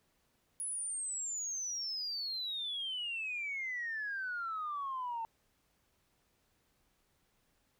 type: exponential sweep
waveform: sine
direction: down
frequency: 10470 to 893 Hz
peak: -35 dBFS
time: 0.6-5.25 s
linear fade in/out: 0 ms
effects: tanh soft clip ceiling -31 dBFS + pink hiss -75 dBFS RMS until 7.79 s